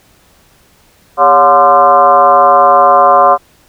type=tone with frequency modulation; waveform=sine; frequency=880 Hz; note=A5; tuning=in tune; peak=-3 dBFS; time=1.17-3.38 s; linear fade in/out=50 ms; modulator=159 Hz; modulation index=2.2; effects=pink hiss -48 dBFS RMS until 3.68 s